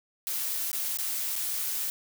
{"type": "noise with dropouts", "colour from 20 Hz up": "blue", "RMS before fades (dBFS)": -31, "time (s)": [0.27, 1.9], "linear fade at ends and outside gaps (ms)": 0, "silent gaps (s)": [[0.716, 0.73], [0.971, 0.987], [1.356, 1.362]], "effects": []}